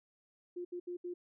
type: tone bursts at uneven times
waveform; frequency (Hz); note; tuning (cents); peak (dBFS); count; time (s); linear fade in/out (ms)
sine; 353.8; F4; +23; -38; 4; 0.56-0.65 / 0.72-0.8 / 0.87-0.97 / 1.04-1.14; 10
effects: none